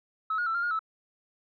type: tone with pitch steps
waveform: sine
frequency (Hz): 1293 / 1437 / 1331 / 1393 / 1426 / 1306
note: E6 / F6 / E6 / F6 / F6 / E6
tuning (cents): -34 / +49 / +16 / -5 / +36 / -17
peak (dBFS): -25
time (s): 0.3-0.792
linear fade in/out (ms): 5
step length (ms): 82
effects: tanh soft clip ceiling -22 dBFS